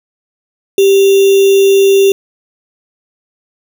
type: tone with sample-and-hold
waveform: sine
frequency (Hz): 392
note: G4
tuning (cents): 0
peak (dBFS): -4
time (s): 0.78-2.12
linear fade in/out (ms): 2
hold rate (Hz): 3150
effects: none